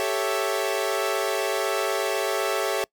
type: chord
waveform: sawtooth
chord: A dominant seventh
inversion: third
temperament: equal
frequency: 392 / 440 / 554.4 / 659.3 Hz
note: G4 / A4 / C#5 / E5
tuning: 0 / 0 / 0 / 0 cents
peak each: -25 dBFS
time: 0-2.84 s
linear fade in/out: 0 ms
effects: noise-tail reverb RT60 0.1 s tail -25 dB re dry